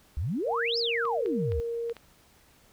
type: exponential two-way sweep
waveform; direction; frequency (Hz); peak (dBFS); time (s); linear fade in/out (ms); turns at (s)
sine; up then down; 63.3 to 5390 to 63.3; -27; 0.17-1.6; 0; 0.78
type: tone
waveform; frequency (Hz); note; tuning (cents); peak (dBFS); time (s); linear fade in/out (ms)
sine; 466.2; A#4; 0; -29; 0.46-1.93; 10
type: clicks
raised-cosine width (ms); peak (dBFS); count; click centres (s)
0.3; -28; 5; 1.053 / 1.26 / 1.52 / 1.897 / 1.967
effects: pink hiss -60 dBFS RMS until 2.72 s